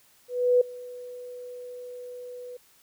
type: tone with ADSR envelope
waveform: sine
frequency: 493.9 Hz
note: B4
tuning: in tune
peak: -15 dBFS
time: 0.28-2.57 s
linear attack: 330 ms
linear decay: 6 ms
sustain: -22 dB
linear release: 6 ms
effects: white hiss -60 dBFS RMS until 2.82 s

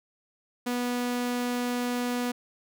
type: tone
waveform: sawtooth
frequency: 244.8 Hz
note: B3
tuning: 15 cents flat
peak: -23 dBFS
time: 0.66-2.32 s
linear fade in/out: 10 ms
effects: none

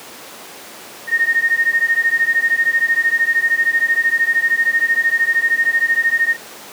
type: beating tone pair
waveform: sine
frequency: 1840 / 1853 Hz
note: A#6 / A#6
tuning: -23 / -11 cents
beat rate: 13 Hz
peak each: -16 dBFS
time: 1.07-6.37 s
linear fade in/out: 50 ms
effects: pink hiss -35 dBFS RMS until 6.72 s + high-pass 300 Hz 12 dB/octave

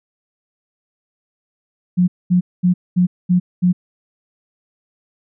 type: tone bursts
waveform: sine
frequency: 179.4 Hz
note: F3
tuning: 47 cents sharp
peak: -10 dBFS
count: 6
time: 1.97-3.73 s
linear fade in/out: 20 ms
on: 110 ms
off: 220 ms
effects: none

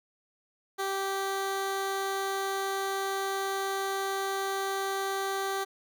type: tone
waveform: 15% pulse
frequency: 389.7 Hz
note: G4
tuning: 10 cents flat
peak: -23 dBFS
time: 0.78-5.65 s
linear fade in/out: 20 ms
effects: none

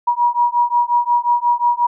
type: beating tone pair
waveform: sine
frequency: 957 / 962.6 Hz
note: A#5 / B5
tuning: +45 / -45 cents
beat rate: 5.6 Hz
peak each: -16 dBFS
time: 0.07-1.87 s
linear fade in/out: 10 ms
effects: none

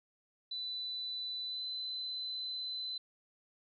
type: tone with pitch glide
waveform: sine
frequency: 3989 to 4031 Hz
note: B7 to B7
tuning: +17 to +35 cents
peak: -37 dBFS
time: 0.51-2.98 s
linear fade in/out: 5 ms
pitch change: +18 cents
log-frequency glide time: 1.45-1.64 s
effects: none

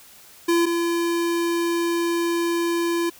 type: tone pair in turn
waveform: square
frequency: 340 / 340 Hz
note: F4 / F4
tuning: -46 / -46 cents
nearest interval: unison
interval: 0 cents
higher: neither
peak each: -17 / -21 dBFS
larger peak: first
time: 0.48-0.66 / 0.66-3.1 s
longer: second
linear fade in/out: 10 ms
effects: white hiss -48 dBFS RMS until 3.19 s

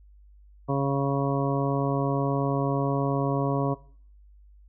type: harmonic tone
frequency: 138.59 Hz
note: C#3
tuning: in tune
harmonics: 1 / 2 / 3 / 4 / 5 / 7 / 8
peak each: -26 / -29 / -31 / -32 / -33 / -34 / -35 dBFS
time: 0.68-3.75 s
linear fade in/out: 20 ms
effects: noise-tail reverb RT60 0.5 s tail -20 dB re dry + added 50 Hz sine -50 dBFS peak until 4.68 s

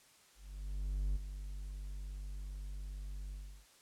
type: tone with ADSR envelope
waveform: triangle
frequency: 48.75 Hz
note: G1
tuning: 9 cents flat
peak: -29 dBFS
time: 0.35-3.66 s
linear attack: 810 ms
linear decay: 11 ms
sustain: -10 dB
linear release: 340 ms
effects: white hiss -64 dBFS RMS until 3.81 s + low-pass 10000 Hz 12 dB/octave

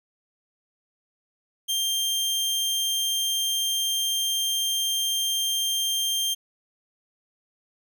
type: tone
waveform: sawtooth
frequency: 3178 Hz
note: G7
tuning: 23 cents sharp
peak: -20 dBFS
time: 1.68-6.35 s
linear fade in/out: 20 ms
effects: none

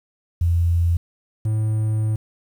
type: tone pair in turn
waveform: sine / triangle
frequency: 85.3 / 108.66 Hz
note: F2 / A2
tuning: -40 / -21 cents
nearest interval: major third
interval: 419 cents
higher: second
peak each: -15 / -16 dBFS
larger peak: first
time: 0.41-0.97 / 1.45-2.16 s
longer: second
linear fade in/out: 5 ms
effects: 8-bit

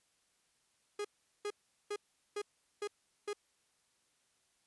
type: tone bursts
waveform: 45% pulse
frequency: 412.7 Hz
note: G#4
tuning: 11 cents flat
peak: -36 dBFS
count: 6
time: 0.99-3.332 s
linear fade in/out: 5 ms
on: 57 ms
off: 400 ms
effects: white hiss -75 dBFS RMS until 4.66 s + resampled to 24000 Hz

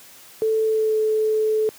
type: tone with pitch glide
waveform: sine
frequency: 440 to 433.9 Hz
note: A4 to A4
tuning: 0 to -24 cents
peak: -17 dBFS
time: 0.42-1.69 s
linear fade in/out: 0 ms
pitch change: -24 cents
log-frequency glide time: 0.63-0.99 s
effects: white hiss -46 dBFS RMS until 1.78 s + high-pass 100 Hz 12 dB/octave

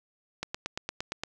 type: click train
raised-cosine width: 0.2 ms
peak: -15 dBFS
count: 8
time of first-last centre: 0.43-1.236 s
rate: 8.69 Hz
effects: none

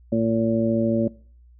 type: harmonic tone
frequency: 113.6 Hz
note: A#2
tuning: 44 cents flat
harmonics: 1 / 2 / 3 / 4 / 5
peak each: -29 / -20 / -26 / -33 / -25 dBFS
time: 0.12-1.08 s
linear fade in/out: 5 ms
effects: noise-tail reverb RT60 0.5 s tail -22 dB re dry + added 60 Hz sine -48 dBFS peak until 1.59 s

